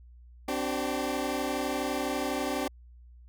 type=chord; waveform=20% pulse; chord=C suspended second; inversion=none; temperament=equal with one note detuned; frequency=261.6 / 293.7 / 382.6 Hz; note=C4 / D4 / G4; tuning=0 / 0 / -42 cents; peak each=-28 / -28 / -30 dBFS; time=0.48-2.68 s; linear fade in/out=5 ms; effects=added 60 Hz sine -49 dBFS peak until 3.28 s